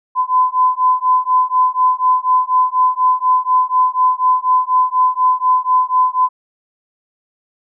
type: beating tone pair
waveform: sine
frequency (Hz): 1012 / 1016.1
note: B5 / B5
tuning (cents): +42 / +49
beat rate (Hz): 4.1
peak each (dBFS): -14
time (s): 0.15-6.29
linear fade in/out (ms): 50
effects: none